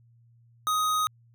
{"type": "tone", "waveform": "square", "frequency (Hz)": 1252, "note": "D#6", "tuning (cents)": 10, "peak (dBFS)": -24, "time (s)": [0.67, 1.07], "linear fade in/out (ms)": 0, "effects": ["added 117 Hz sine -56 dBFS peak until 1.34 s"]}